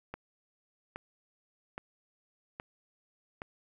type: click train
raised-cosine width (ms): 0.5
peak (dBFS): -24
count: 5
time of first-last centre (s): 0.14-3.419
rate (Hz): 1.22
effects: 10-bit